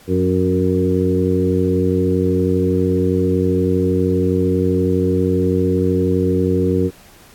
harmonic tone with a mistuned harmonic, 92.5 Hz, F#2, in tune, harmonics 1 / 2 / 3 / 4 / 5, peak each -20 / -20 / -20 / -20 / -20 dBFS, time 0.07-6.91 s, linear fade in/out 50 ms, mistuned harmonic 2, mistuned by -31 cents, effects pink hiss -46 dBFS RMS until 7.34 s + AAC 64 kbps

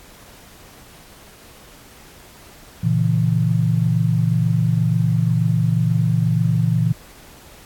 sine chord, A# diminished, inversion none, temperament equal, 116.54 / 138.59 / 164.81 Hz, A#2 / C#3 / E3, 0 / 0 / 0 cents, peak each -18 / -23 / -18 dBFS, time 2.83-6.93 s, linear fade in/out 10 ms, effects pink hiss -45 dBFS RMS until 7.65 s + AAC 64 kbps

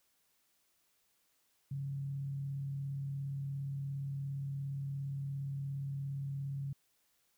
sine tone with frequency modulation, 138.6 Hz, C#3, in tune, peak -36 dBFS, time 1.71-6.73 s, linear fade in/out 5 ms, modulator 37.2 Hz, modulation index 0.22, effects white hiss -75 dBFS RMS until 7.37 s

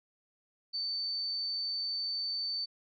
sine tone, 4546 Hz, C#8, 43 cents sharp, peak -32 dBFS, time 0.73-2.66 s, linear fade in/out 20 ms, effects none

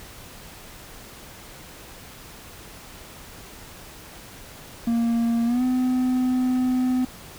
triangle tone with pitch glide, 232.6 to 253.7 Hz, A#3 to B3, -4 to +47 cents, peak -17 dBFS, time 4.87-7.05 s, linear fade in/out 5 ms, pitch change +151 cents, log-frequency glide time 5.45-5.63 s, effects pink hiss -43 dBFS RMS until 7.38 s

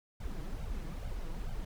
brown noise with flanger, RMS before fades -38 dBFS, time 0.2-1.65 s, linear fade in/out 5 ms, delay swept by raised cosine 1.3 to 6.3 ms, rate 2.3 Hz, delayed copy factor +0.85, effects none

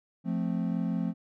triangle chord, F major, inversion none, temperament equal, 174.61 / 220 / 261.6 Hz, F3 / A3 / C4, 0 / 0 / 0 cents, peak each -28 / -30 / -32 dBFS, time 0.24-1.14 s, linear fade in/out 50 ms, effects none

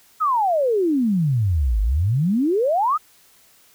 sine exponential two-way sweep, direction down then up, 1318.5 to 49 to 1318.5 Hz, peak -16 dBFS, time 0.2-2.98 s, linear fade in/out 20 ms, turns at 1.81 s, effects white hiss -54 dBFS RMS until 3.74 s

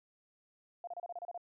sine tone bursts, 698.5 Hz, F5, in tune, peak -39 dBFS, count 9, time 0.84-1.377 s, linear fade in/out 2 ms, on 33 ms, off 30 ms, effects none

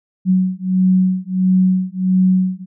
sine beating tone pair, 185 / 186.5 Hz, F#3 / F#3, 0 / +14 cents, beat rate 1.5 Hz, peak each -15 dBFS, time 0.25-2.66 s, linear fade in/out 50 ms, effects none

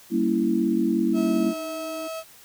sine chord, G diminished seventh, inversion none, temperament equal with one note detuned, 196 / 233.1 / 279.1 / 329.6 Hz, G3 / Bb3 / Db4 / Fb4, 0 / 0 / +12 / 0 cents, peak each -27 / -24 / -28 / -23 dBFS, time 0.1-1.54 s, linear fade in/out 50 ms
35% pulse tone, 647 Hz, E5, 32 cents flat, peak -29 dBFS, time 1.13-2.24 s, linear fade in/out 50 ms
triangle tone with pitch glide, 311.1 to 313.6 Hz, D#4 to D#4, 0 to +14 cents, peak -33 dBFS, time 1.15-2.08 s, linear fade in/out 10 ms, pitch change +14 cents, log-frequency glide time 1.6-1.94 s
effects white hiss -50 dBFS RMS until 2.44 s

